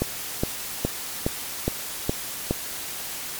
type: click train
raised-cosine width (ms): 2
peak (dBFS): -8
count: 7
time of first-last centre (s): 0.02-2.51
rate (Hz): 2.41
effects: white hiss -33 dBFS RMS until 3.39 s + MP3 96 kbps